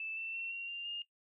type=tone with pitch steps; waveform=sine; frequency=2637 / 2674 / 2711 / 2749 / 2787 / 2826 Hz; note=E7 / E7 / E7 / F7 / F7 / F7; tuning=0 / +24 / +48 / -28 / -4 / +20 cents; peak=-38 dBFS; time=0-1.02 s; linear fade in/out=2 ms; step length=170 ms; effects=noise-tail reverb RT60 0.1 s tail -17 dB re dry